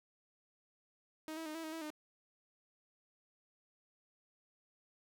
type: tone with pitch steps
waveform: sawtooth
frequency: 313.5 / 324.3 / 307.8 / 326.8 / 314.7 / 325.6 / 304.3 Hz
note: D#4 / E4 / D#4 / E4 / D#4 / E4 / D#4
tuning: +13 / -28 / -19 / -15 / +20 / -21 / -38 cents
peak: -38 dBFS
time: 1.28-1.903 s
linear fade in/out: 0 ms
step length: 89 ms
effects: none